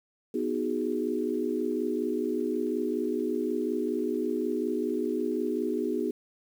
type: chord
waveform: sine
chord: G# minor seventh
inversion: first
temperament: equal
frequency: 246.9 / 311.1 / 370 / 415.3 Hz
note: B3 / D#4 / F#4 / G#4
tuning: 0 / 0 / 0 / 0 cents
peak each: -32 dBFS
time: 0.34-6.11 s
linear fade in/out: 5 ms
effects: 9-bit